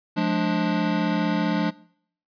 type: chord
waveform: square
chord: D diminished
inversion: first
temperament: just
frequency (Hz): 176.2 / 211.4 / 293.7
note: F3 / Ab3 / D4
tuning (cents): +16 / +31 / 0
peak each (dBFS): -26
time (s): 0.16-1.71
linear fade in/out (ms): 20
effects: noise-tail reverb RT60 0.6 s tail -21 dB re dry + resampled to 11025 Hz